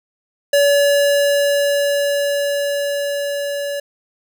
square tone with level ramp, 570 Hz, C#5, 48 cents sharp, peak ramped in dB -11 to -22 dBFS, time 0.53-3.8 s, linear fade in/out 5 ms, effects none

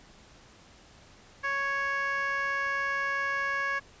15% pulse tone with band-pass filter, 554.4 Hz, C#5, in tune, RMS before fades -30 dBFS, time 1.43-3.8 s, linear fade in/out 20 ms, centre 1600 Hz, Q 2, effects pink hiss -55 dBFS RMS until 4 s + resampled to 16000 Hz

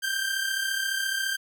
sawtooth tone pair together, 1556 / 1590.5 Hz, G6 / G6, -13 / +25 cents, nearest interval unison, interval 38 cents, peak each -26 / -25 dBFS, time 0.02-1.37 s, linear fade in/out 20 ms, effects none

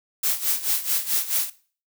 blue noise with tremolo, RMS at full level -21 dBFS, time 0.23-1.5 s, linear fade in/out 5 ms, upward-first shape sine, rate 4.6 Hz, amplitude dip 80%, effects noise-tail reverb RT60 0.4 s tail -17 dB re dry

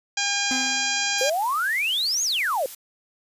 harmonic tone, 807 Hz, G#5, 50 cents flat, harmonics 1 / 2 / 3 / 4 / 5 / 6 / 7 / 8 / 9, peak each -32 / -29 / -29 / -30 / -33 / -30 / -32 / -32 / -32 dBFS, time 0.17-1.3 s, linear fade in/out 5 ms
45% pulse tone with exponential decay, 256.8 Hz, C4, 32 cents flat, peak -26 dBFS, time 0.51-1.3 s, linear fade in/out 1 ms, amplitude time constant 170 ms
blue noise, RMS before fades -37 dBFS, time 1.18-2.75 s, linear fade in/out 5 ms
sine exponential two-way sweep, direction up then down, 493.9 to 6790 to 493.9 Hz, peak -21 dBFS, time 1.21-2.66 s, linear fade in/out 2 ms, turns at 2.23 s
effects resampled to 32000 Hz

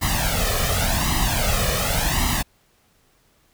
pink noise with flanger, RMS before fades -21 dBFS, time 0.01-2.43 s, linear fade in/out 20 ms, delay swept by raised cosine 1 to 1.68 ms, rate 0.89 Hz, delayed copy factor +0.8, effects pink hiss -61 dBFS RMS until 3.53 s

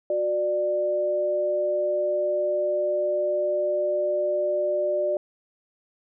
sine tone pair together, 365.7 / 593.4 Hz, F#4 / D5, -20 / +18 cents, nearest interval minor sixth, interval 838 cents, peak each -29 / -22 dBFS, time 0.1-5.17 s, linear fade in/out 2 ms, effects none

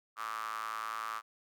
square tone with high-pass filter, 55.3 Hz, A1, 9 cents sharp, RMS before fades -39 dBFS, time 0.16-1.22 s, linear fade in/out 50 ms, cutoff 1200 Hz, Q 8.3, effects none

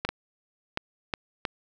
clicks, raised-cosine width 0.3 ms, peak -11 dBFS, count 5, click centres 0.05 / 0.09 / 0.774 / 1.138 / 1.452 s, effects none

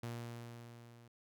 sawtooth tone with level ramp, 118.1 Hz, A#2, 23 cents sharp, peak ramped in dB -36 to -54 dBFS, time 0.03-1.08 s, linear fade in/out 5 ms, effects none

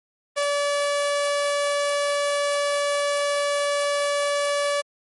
sawtooth tone, 575 Hz, D5, 37 cents flat, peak -17 dBFS, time 0.36-4.82 s, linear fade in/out 20 ms, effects MP3 48 kbps

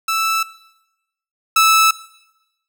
sawtooth tone pair in turn, 1318.5 / 1310.1 Hz, E6 / E6, 0 / -11 cents, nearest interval unison, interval 11 cents, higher first, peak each -13 / -6 dBFS, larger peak second, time 0.08-0.43 / 1.56-1.91 s, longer neither, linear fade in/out 5 ms, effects noise-tail reverb RT60 0.9 s tail -18 dB re dry

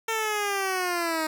10% pulse linear sweep, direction down, 452.4 to 311.1 Hz, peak -17 dBFS, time 0.08-1.27 s, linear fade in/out 5 ms, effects none

